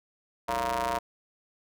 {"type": "ring-modulated tone", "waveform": "sawtooth", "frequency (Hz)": 123.6, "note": "B2", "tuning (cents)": 2, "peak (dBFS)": -20, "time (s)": [0.48, 0.99], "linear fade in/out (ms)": 10, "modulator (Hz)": 817, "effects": []}